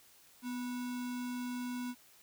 sine tone with sample-and-hold, 247.6 Hz, B3, 5 cents sharp, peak -36 dBFS, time 0.42-1.95 s, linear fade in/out 50 ms, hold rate 1225 Hz, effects white hiss -62 dBFS RMS until 2.22 s

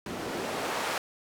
white noise with band-pass filter sweep, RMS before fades -33 dBFS, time 0.06-0.98 s, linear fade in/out 2 ms, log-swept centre 220 to 840 Hz, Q 0.77, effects none

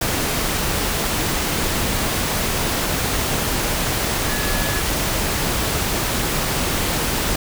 sine tone in noise, 1700 Hz, G#6, 40 cents sharp, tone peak -29 dBFS, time 4.29-4.8 s, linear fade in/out 5 ms, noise pink, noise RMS -21 dBFS, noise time 0.01-7.36 s, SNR -11 dB, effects none

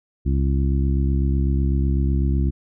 harmonic tone, 68 Hz, C#2, 33 cents flat, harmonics 1 / 2 / 3 / 4 / 5, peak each -18 / -24 / -28 / -30 / -32 dBFS, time 0.25-2.51 s, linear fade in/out 20 ms, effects none

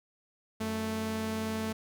sawtooth tone pair together, 92.5 / 220 Hz, F#2 / A3, 0 / 0 cents, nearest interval octave + minor third, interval 1500 cents, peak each -36 / -28 dBFS, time 0.6-1.73 s, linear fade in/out 10 ms, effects none

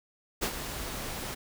pink noise with ADSR envelope, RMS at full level -28 dBFS, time 0.41-1.35 s, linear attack 22 ms, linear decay 71 ms, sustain -9 dB, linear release 14 ms, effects none

